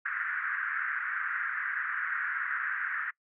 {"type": "band-pass noise", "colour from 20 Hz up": "pink", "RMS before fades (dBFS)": -33, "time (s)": [0.05, 3.11], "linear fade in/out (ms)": 10, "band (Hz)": [1400, 1800], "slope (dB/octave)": 48, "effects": ["noise-tail reverb RT60 0.1 s tail -24 dB re dry"]}